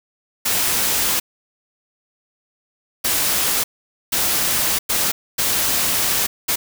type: noise bursts at uneven times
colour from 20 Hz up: white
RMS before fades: -19 dBFS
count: 6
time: 0.45-1.2 / 3.04-3.64 / 4.12-4.79 / 4.89-5.12 / 5.38-6.27 / 6.48-6.56 s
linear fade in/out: 10 ms
effects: none